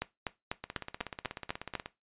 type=two click trains; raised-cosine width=0.3 ms; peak=-22 / -16 dBFS; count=21 / 8; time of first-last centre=0.64-1.86 / 0.02-1.753 s; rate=16.4 / 4.04 Hz; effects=noise-tail reverb RT60 0.2 s tail -17 dB re dry + resampled to 8000 Hz